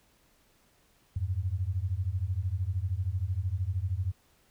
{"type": "beating tone pair", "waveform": "sine", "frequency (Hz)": [86.4, 99.4], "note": ["F2", "G2"], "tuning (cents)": [-18, 25], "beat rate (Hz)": 13, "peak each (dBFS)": [-31, -31], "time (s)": [1.16, 4.12], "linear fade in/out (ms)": 5, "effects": ["pink hiss -66 dBFS RMS until 4.5 s"]}